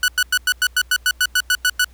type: tone bursts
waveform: sawtooth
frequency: 1480 Hz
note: F#6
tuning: in tune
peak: -10 dBFS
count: 13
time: 0.03-1.845 s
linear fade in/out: 2 ms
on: 51 ms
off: 96 ms
effects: added 60 Hz sine -43 dBFS peak until 1.93 s + pink hiss -55 dBFS RMS until 1.93 s